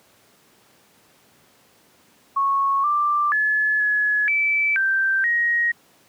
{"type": "tone with pitch steps", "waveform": "sine", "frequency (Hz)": [1102, 1180, 1715, 1696, 2315, 1566, 1884], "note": ["C#6", "D6", "A6", "G#6", "D7", "G6", "A#6"], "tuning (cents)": [-11, 8, -45, 36, -25, -2, 18], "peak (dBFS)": -17, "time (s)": [2.36, 5.72], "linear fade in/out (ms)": 10, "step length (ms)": 480, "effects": ["pink hiss -56 dBFS RMS until 6.08 s", "high-pass 150 Hz 12 dB/octave"]}